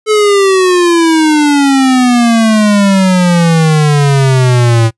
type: exponential sweep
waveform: square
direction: down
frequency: 434.9 to 111.8 Hz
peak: -6 dBFS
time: 0.06-4.91 s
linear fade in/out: 50 ms
effects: noise-tail reverb RT60 0.1 s tail -25 dB re dry + resampled to 24000 Hz